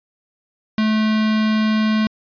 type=tone with notch filter; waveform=square; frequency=216.9 Hz; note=A3; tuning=25 cents flat; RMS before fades=-17 dBFS; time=0.78-2.07 s; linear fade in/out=2 ms; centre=530 Hz; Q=0.91; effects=resampled to 11025 Hz